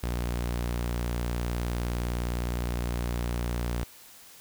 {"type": "tone", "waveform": "sawtooth", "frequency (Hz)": 59.6, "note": "A#1", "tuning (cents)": 39, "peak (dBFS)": -24, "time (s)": [0.03, 3.84], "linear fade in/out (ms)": 5, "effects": ["white hiss -51 dBFS RMS until 4.4 s"]}